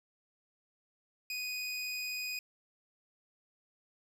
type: tone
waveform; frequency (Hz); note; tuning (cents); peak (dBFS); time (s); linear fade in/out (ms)
25% pulse; 2489; D#7; 0; -32; 1.3-2.39; 2
effects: none